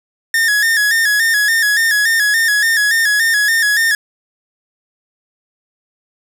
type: tone with vibrato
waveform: 45% pulse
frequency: 1747 Hz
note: A6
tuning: 13 cents flat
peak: -11 dBFS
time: 0.34-3.95 s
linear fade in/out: 2 ms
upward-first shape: square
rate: 3.5 Hz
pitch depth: 68 cents each way
effects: none